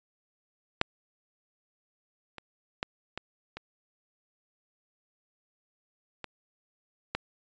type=clicks; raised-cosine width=0.3 ms; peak=-6 / -25 / -14 / -19 / -23 / -21 / -13 dBFS; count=7; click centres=0.814 / 2.383 / 2.829 / 3.176 / 3.57 / 6.243 / 7.15 s; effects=resampled to 16000 Hz